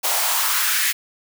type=noise with high-pass filter sweep; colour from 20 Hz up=white; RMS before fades=-20 dBFS; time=0.03-0.93 s; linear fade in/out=20 ms; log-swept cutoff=620 to 2000 Hz; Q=2.5; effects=none